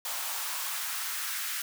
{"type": "noise with high-pass filter sweep", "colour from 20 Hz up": "white", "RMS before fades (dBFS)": -34, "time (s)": [0.05, 1.62], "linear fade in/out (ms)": 2, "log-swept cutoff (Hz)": [790, 1600], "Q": 1.8, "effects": []}